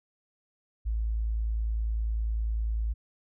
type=tone; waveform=sine; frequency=55 Hz; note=A1; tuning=in tune; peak=-26 dBFS; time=0.85-2.94 s; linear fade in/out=20 ms; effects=none